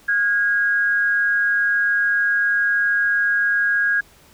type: tone pair together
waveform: sine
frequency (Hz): 1433.9 / 1641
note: F6 / G#6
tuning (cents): +45 / -21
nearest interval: major second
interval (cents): 234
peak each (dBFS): -25 / -16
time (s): 0.08-4.01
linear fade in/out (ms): 10
effects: pink hiss -51 dBFS RMS until 4.33 s